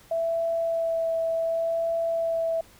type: tone with vibrato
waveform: sine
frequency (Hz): 661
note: E5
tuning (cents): +5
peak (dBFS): -23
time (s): 0.11-2.61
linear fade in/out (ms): 5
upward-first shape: sine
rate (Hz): 0.68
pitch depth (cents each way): 11
effects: pink hiss -54 dBFS RMS until 2.79 s